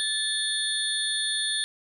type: tone cluster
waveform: sine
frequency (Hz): 1745 / 3422 / 3647 / 4302 / 9570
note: A6 / A7 / A#7 / C8 / D9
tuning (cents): -15 / -49 / -39 / +47 / +32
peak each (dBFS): -32 / -31 / -30 / -34 / -31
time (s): 0-1.64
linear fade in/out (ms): 0
effects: none